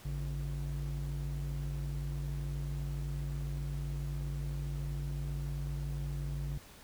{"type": "ring-modulated tone", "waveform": "triangle", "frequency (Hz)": 98.6, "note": "G2", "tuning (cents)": 11, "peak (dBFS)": -29, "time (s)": [0.05, 6.58], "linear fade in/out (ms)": 5, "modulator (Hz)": 43.8, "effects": ["pink hiss -55 dBFS RMS until 6.83 s"]}